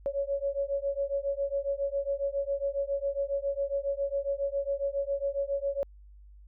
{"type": "beating tone pair", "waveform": "sine", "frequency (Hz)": [554.4, 561.7], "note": ["C#5", "C#5"], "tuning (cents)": [0, 23], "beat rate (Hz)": 7.3, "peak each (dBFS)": -31, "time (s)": [0.06, 5.83], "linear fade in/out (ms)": 0, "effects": ["added 50 Hz sine -49 dBFS peak until 6.47 s"]}